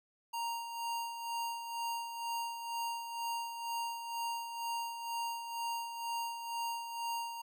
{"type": "tone with tremolo", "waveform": "square", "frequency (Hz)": 932.3, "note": "A#5", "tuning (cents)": 0, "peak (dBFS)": -35, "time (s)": [0.33, 7.42], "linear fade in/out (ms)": 10, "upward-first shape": "sine", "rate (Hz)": 2.1, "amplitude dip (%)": 55, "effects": []}